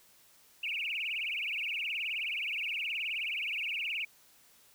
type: tone with vibrato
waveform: sine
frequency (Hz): 2541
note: D#7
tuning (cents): +36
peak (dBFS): -32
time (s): 0.63-4.05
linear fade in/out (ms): 5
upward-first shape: triangle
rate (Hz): 19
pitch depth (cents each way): 270
effects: white hiss -62 dBFS RMS until 4.74 s